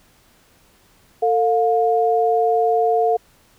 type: tone pair together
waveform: sine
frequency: 450 / 709.7 Hz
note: A4 / F5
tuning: +39 / +28 cents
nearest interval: minor sixth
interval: 789 cents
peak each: -17 dBFS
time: 1.22-3.17 s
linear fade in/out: 10 ms
effects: pink hiss -55 dBFS RMS until 3.58 s